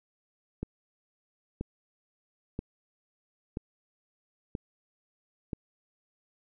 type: click train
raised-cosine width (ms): 3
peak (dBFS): -20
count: 6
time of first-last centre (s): 0.63-5.532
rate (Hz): 1.02
effects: none